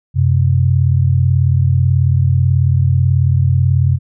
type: tone pair together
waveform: sine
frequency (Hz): 92.5 / 130.81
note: F#2 / C3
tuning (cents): 0 / 0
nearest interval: tritone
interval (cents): 600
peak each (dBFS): -12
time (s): 0.14-3.99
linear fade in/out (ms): 50
effects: none